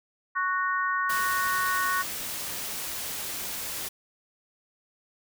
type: harmonic tone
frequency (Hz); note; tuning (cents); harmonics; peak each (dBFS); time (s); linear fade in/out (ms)
370; F#4; 0; 3 / 4 / 5; -27 / -29 / -31; 0.35-2.03; 20
type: noise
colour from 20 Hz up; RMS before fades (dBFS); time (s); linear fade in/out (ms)
white; -34; 1.09-3.89; 10
effects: none